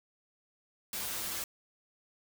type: noise with comb filter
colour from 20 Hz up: white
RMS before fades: -37 dBFS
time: 0.93-1.44 s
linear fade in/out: 2 ms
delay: 7.2 ms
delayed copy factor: -0.8
effects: none